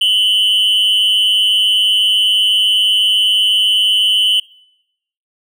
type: tone with amplitude modulation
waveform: triangle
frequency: 3004 Hz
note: F#7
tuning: 26 cents sharp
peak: -5 dBFS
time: 0.01-4.4 s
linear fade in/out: 5 ms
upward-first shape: sine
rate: 206 Hz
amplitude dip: 75%
effects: noise-tail reverb RT60 0.9 s tail -26 dB re dry